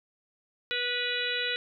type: harmonic tone with a mistuned harmonic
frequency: 488.9 Hz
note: B4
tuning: 18 cents flat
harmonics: 1 / 3 / 4 / 5 / 6 / 7 / 8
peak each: -37 / -34 / -36 / -35 / -36 / -38 / -34 dBFS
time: 0.71-1.56 s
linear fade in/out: 0 ms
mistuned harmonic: 5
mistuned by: +18 cents
effects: none